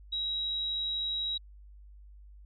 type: tone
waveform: sine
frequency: 3848 Hz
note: B7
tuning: 46 cents flat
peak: -30 dBFS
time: 0.12-1.38 s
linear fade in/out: 10 ms
effects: added 50 Hz sine -49 dBFS peak until 2.45 s